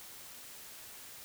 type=silence; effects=white hiss -50 dBFS RMS until 1.24 s